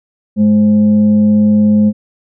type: tone with frequency modulation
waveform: sine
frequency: 211.1 Hz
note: G#3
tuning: 29 cents sharp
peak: -6 dBFS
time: 0.36-1.93 s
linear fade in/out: 50 ms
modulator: 313 Hz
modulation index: 0.29
effects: none